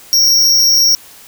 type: tone with amplitude modulation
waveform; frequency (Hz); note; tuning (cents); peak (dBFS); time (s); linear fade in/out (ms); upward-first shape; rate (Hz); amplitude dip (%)
square; 5588; F8; 0; -4; 0.13-0.95; 0; sine; 222; 85
effects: white hiss -39 dBFS RMS until 1.27 s